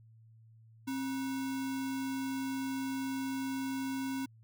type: tone with sample-and-hold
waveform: sine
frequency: 266.4 Hz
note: C4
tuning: 31 cents sharp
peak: -33 dBFS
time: 0.87-4.26 s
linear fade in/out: 10 ms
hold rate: 1225 Hz
effects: added 112 Hz sine -56 dBFS peak until 4.43 s